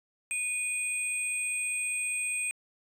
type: tone pair together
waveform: sine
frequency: 2470 / 8275 Hz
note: D#7 / C9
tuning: -13 / -20 cents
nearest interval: octave + major sixth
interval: 2093 cents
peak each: -30 / -31 dBFS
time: 0.31-2.51 s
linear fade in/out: 0 ms
effects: tanh soft clip ceiling -24 dBFS